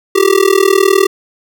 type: tone with amplitude modulation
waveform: square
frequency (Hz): 389.1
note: G4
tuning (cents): -13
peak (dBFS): -4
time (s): 0.15-1.07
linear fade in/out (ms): 10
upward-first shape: sine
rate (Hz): 39.8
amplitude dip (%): 95
effects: none